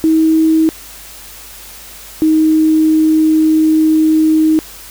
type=tone pair in turn; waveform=sine; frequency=319 / 314.2 Hz; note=D#4 / D#4; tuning=+43 / +17 cents; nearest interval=unison; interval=26 cents; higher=first; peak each=-7 dBFS; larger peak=neither; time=0.04-0.69 / 2.22-4.59 s; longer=second; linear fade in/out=0 ms; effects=added 50 Hz sine -42 dBFS peak until 4.9 s + white hiss -34 dBFS RMS until 4.9 s